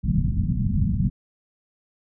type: low-pass noise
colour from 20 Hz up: white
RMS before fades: -22 dBFS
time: 0.03-1.1 s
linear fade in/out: 10 ms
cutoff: 210 Hz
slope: 48 dB/octave
effects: none